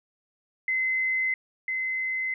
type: tone pair in turn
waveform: sine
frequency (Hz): 2052 / 2052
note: C7 / C7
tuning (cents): -34 / -34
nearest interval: unison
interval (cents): 0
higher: neither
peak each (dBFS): -23 / -26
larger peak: first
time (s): 0.68-1.34 / 1.68-2.34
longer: neither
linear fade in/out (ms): 2
effects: none